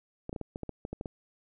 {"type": "clicks", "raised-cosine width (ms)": 2, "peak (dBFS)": -23, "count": 11, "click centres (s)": [0.294, 0.329, 0.362, 0.413, 0.559, 0.633, 0.693, 0.851, 0.93, 1.011, 1.058], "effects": []}